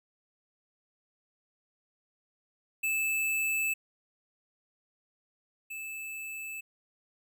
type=tone pair in turn; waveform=square; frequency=2625 / 2625 Hz; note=E7 / E7; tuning=-8 / -8 cents; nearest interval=unison; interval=0 cents; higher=neither; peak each=-28 / -38 dBFS; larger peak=first; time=2.83-3.74 / 5.7-6.61 s; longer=neither; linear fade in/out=10 ms; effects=none